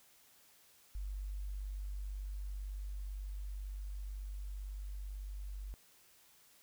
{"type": "tone with level ramp", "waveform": "sine", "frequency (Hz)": 49, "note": "G1", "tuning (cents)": 0, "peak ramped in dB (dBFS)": [-38, -41], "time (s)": [0.95, 5.74], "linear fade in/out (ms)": 0, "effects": ["white hiss -65 dBFS RMS until 6.62 s"]}